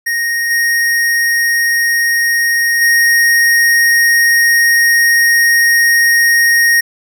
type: tone with level steps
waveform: square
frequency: 1864.7 Hz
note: A#6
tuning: in tune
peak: -14 / -11 / -8 dBFS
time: 0.06-6.81 s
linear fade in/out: 10 ms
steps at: 0.5 / 2.81 s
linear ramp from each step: 10 ms
effects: none